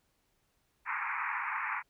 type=band-pass noise; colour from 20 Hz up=pink; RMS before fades=-35 dBFS; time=0.85-1.83 s; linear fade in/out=50 ms; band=860 to 2400 Hz; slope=96 dB/octave; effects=pink hiss -75 dBFS RMS until 1.89 s